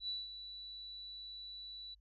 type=tone with ADSR envelope; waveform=sine; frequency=3951 Hz; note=B7; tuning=in tune; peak=-36 dBFS; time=0-1.95 s; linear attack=83 ms; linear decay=190 ms; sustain=-10 dB; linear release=16 ms; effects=added 50 Hz sine -64 dBFS peak until 2 s